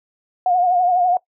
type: tone with vibrato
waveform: sine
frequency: 720 Hz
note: F#5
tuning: 47 cents flat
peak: -13 dBFS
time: 0.46-1.17 s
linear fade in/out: 2 ms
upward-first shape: triangle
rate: 12 Hz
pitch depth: 66 cents each way
effects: noise-tail reverb RT60 0.1 s tail -20 dB re dry